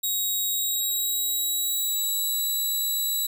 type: tone with pitch glide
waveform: 5% pulse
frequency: 3800 to 3929 Hz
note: A#7 to B7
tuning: +33 to -10 cents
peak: -17 dBFS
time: 0.03-3.27 s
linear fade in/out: 10 ms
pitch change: +57 cents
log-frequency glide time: 0.48-2.42 s
effects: none